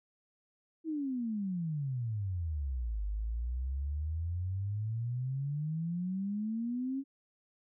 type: exponential two-way sweep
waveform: sine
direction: down then up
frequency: 329.6 to 49.92 to 276.9 Hz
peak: -32 dBFS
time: 0.84-7.04 s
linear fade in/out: 50 ms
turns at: 3.04 s
effects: none